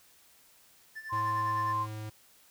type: tone with tremolo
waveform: triangle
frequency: 1763 Hz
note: A6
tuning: 3 cents sharp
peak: -36 dBFS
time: 0.95-1.74 s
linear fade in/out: 20 ms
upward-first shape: sine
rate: 9.7 Hz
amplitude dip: 75%
type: tone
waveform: sine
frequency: 1046.5 Hz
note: C6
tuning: in tune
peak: -28 dBFS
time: 1.09-1.87 s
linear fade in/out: 50 ms
type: tone with pitch glide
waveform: square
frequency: 108.8 to 107.67 Hz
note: A2 to A2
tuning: -19 to -37 cents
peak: -38 dBFS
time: 1.12-2.1 s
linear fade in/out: 10 ms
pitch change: -18 cents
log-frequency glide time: 1.4-1.95 s
effects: white hiss -61 dBFS RMS until 2.5 s